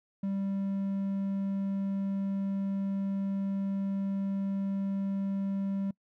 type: tone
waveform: triangle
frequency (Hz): 196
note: G3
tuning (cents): 0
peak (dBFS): -27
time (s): 0.23-5.91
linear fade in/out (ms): 5
effects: noise-tail reverb RT60 0.1 s tail -25 dB re dry